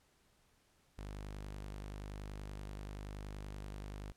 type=tone; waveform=sawtooth; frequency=50.5 Hz; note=G#1; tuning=48 cents flat; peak=-40 dBFS; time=0.98-4.12 s; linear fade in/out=5 ms; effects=pink hiss -72 dBFS RMS until 4.16 s + low-pass 12000 Hz 12 dB/octave